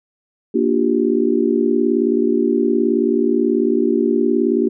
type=chord; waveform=sine; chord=G minor seventh; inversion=first; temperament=just; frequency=235.2 / 294 / 352.8 / 392 Hz; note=Bb3 / D4 / F4 / G4; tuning=+16 / +2 / +18 / 0 cents; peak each=-19 dBFS; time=0.54-4.69 s; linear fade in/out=10 ms; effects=none